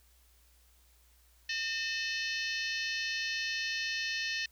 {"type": "harmonic tone with a mistuned harmonic", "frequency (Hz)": 606, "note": "D#5", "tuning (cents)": -46, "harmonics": [3, 4, 5, 6, 7, 8, 9, 10], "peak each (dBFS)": [-36, -38, -42, -45, -40, -47, -44, -48], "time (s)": [1.49, 4.46], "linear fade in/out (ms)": 5, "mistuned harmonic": 4, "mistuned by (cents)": 120, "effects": ["added 60 Hz sine -63 dBFS peak until 4.51 s", "white hiss -67 dBFS RMS until 4.51 s"]}